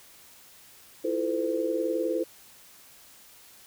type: chord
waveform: sine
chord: F major seventh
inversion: third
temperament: equal with one note detuned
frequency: 329.6 / 349.2 / 440 / 511 Hz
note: E4 / F4 / A4 / C5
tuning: 0 / 0 / 0 / -41 cents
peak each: -30 / -35 / -31 / -29 dBFS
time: 1.04-2.24 s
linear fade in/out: 10 ms
effects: white hiss -53 dBFS RMS until 3.66 s